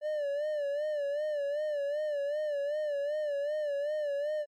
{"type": "tone with vibrato", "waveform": "triangle", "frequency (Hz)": 587.3, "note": "D5", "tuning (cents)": 0, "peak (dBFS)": -28, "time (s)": [0.01, 4.46], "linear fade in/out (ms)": 50, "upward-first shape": "sine", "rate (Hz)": 2.6, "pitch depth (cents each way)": 78, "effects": ["AAC 64 kbps"]}